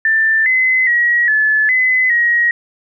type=tone with pitch steps; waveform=sine; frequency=1777 / 2038 / 1907 / 1728 / 2023 / 1893 Hz; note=A6 / C7 / A#6 / A6 / B6 / A#6; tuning=+17 / -46 / +39 / -32 / +41 / +26 cents; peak=-10 dBFS; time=0.05-2.51 s; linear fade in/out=2 ms; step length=410 ms; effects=none